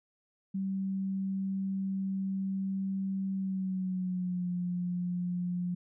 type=tone with pitch glide; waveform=sine; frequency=192.8 to 177.82 Hz; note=G3 to F3; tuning=-28 to +31 cents; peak=-30 dBFS; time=0.54-5.75 s; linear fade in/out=10 ms; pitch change=-141 cents; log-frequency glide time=3.34-4.5 s; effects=none